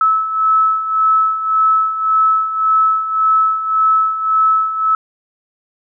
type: beating tone pair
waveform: sine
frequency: 1300 / 1301.8 Hz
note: E6 / E6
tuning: -24 / -22 cents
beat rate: 1.8 Hz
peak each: -18 / -12 dBFS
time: 0.01-4.95 s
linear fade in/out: 2 ms
effects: none